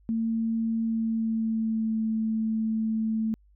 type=tone with pitch glide; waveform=sine; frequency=225.9 to 220.9 Hz; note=A3 to A3; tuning=+46 to +7 cents; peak=-24 dBFS; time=0.09-3.34 s; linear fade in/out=0 ms; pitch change=-39 cents; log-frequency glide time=0.79-2 s; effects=added 50 Hz sine -56 dBFS peak until 3.55 s